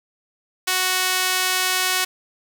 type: tone with high-pass filter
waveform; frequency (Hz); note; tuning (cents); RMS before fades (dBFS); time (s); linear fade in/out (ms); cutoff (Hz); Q
sawtooth; 370; F#4; 0; -21; 0.67-2.05; 10; 1500; 0.53
effects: none